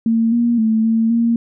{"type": "tone with pitch steps", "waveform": "sine", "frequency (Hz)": [227.3, 236.5, 221, 225.3, 232.4], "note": ["A#3", "A#3", "A3", "A3", "A#3"], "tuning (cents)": [-43, 25, 8, 41, -5], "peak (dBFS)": -12, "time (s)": [0.06, 1.36], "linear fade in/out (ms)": 2, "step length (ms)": 260, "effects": []}